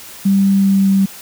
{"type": "tone with pitch glide", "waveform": "sine", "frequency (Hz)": [196, 194.53], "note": ["G3", "G3"], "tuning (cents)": [0, -13], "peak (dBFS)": -9, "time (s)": [0.25, 1.06], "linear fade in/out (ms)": 10, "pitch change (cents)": -13, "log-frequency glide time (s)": [0.57, 0.9], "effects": ["white hiss -35 dBFS RMS until 1.21 s"]}